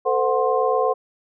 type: tone cluster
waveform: sine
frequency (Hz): 445.5 / 514 / 735 / 1055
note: A4 / C5 / F#5 / C6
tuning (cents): +22 / -31 / -12 / +14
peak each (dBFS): -22 / -21 / -23 / -24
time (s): 0.05-0.94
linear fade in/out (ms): 20
effects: none